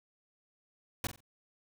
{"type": "noise with echo", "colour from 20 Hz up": "pink", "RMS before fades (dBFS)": -33, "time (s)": [1.04, 1.07], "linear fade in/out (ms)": 2, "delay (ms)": 45, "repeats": 3, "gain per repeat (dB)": -11, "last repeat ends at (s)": 1.205, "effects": []}